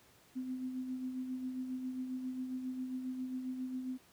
sine tone with tremolo, 256.4 Hz, C4, 35 cents flat, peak -35 dBFS, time 0.35-3.98 s, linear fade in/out 20 ms, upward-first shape sine, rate 7.4 Hz, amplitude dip 45%, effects pink hiss -64 dBFS RMS until 4.12 s + high-pass 80 Hz 12 dB/octave

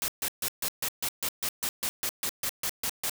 white noise bursts, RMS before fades -30 dBFS, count 16, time 0.02-3.096 s, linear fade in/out 0 ms, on 61 ms, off 140 ms, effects none

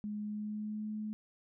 sine tone with pitch glide, 209.4 to 213.8 Hz, G#3 to A3, +15 to -49 cents, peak -36 dBFS, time 0.04-1.13 s, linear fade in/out 0 ms, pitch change +36 cents, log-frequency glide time 0.19-0.89 s, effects none

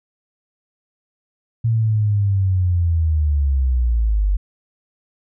sine linear sweep, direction down, 115.7 to 46.92 Hz, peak -14 dBFS, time 1.64-4.37 s, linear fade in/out 10 ms, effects none

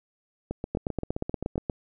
two click trains, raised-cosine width 2 ms, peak -14 / -17 dBFS, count 9 / 9, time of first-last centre 0.75-1.698 / 0.51-1.557 s, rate 8.44 / 7.64 Hz, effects none

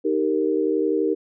sine chord, Eb major, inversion none, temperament equal with one note detuned, 311.1 / 392 / 463.5 Hz, Eb4 / G4 / Bb4, 0 / 0 / -10 cents, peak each -23 dBFS, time 0.04-1.15 s, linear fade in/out 20 ms, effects none

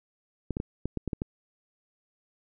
clicks, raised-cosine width 3 ms, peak -17 dBFS, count 8, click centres 0.507 / 0.569 / 0.601 / 0.856 / 0.973 / 1.077 / 1.132 / 1.219 s, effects none

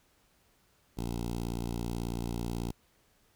10% pulse tone with notch filter, 58.27 Hz, A#1, in tune, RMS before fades -35 dBFS, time 0.97-2.72 s, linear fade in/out 10 ms, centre 1700 Hz, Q 0.69, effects pink hiss -68 dBFS RMS until 3.35 s

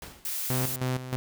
pink noise with exponential decay, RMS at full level -39 dBFS, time 0.02-0.48 s, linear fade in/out 2 ms, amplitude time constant 100 ms
blue noise, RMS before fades -32 dBFS, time 0.25-0.76 s, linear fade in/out 2 ms
sawtooth tone with tremolo, 128 Hz, C3, 38 cents flat, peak -22 dBFS, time 0.5-1.16 s, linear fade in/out 0 ms, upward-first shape square, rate 3.2 Hz, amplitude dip 70%
effects none

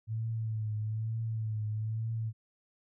sine tone with vibrato, 110 Hz, A2, in tune, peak -31 dBFS, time 0.07-2.33 s, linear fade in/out 50 ms, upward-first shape triangle, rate 1.1 Hz, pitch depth 57 cents each way, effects none

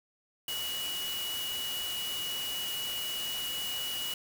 sine tone in noise, 2924 Hz, F#7, 21 cents flat, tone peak -34 dBFS, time 0.48-4.14 s, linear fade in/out 2 ms, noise white, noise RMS -39 dBFS, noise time 0.48-4.14 s, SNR +2 dB, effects none

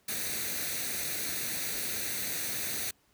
white noise with comb filter, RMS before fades -34 dBFS, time 0.08-2.91 s, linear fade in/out 5 ms, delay 0.48 ms, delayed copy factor +0.6, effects pink hiss -68 dBFS RMS until 3.13 s + high-pass 60 Hz 12 dB/octave

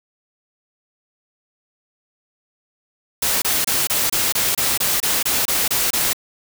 white noise bursts, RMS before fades -19 dBFS, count 13, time 3.22-6.132 s, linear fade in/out 5 ms, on 200 ms, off 26 ms, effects none

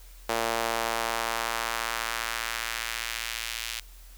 sawtooth tone with high-pass filter sweep, 114.8 Hz, A#2, 26 cents flat, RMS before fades -31 dBFS, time 0.29-3.8 s, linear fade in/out 5 ms, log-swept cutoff 560 to 2800 Hz, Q 1.1, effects added 42 Hz sine -46 dBFS peak until 4.17 s + white hiss -55 dBFS RMS until 4.17 s

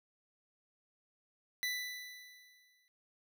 25% pulse tone with exponential decay, 1987 Hz, B6, 10 cents sharp, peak -29 dBFS, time 1.63-2.88 s, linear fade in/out 0 ms, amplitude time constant 270 ms, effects none

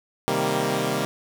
10% pulse chord, C minor seventh, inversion none, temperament equal, 130.81 / 155.56 / 196 / 233.1 Hz, C3 / Eb3 / G3 / Bb3, 0 / 0 / 0 / 0 cents, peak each -20 dBFS, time 0.28-1.05 s, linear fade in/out 0 ms, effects none

